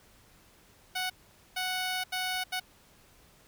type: tone bursts at uneven times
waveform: 10% pulse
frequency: 740 Hz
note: F#5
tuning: in tune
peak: -22 dBFS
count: 4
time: 0.95-1.1 / 1.56-2.04 / 2.12-2.44 / 2.52-2.6 s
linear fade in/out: 10 ms
effects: pink hiss -60 dBFS RMS until 3.47 s